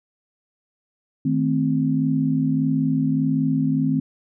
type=chord; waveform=sine; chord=A diminished; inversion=second; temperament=equal with one note detuned; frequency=156.46 / 220 / 261.6 Hz; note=Eb3 / A3 / C4; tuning=+10 / 0 / 0 cents; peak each=-22 / -26 / -20 dBFS; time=1.25-4 s; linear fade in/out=5 ms; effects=none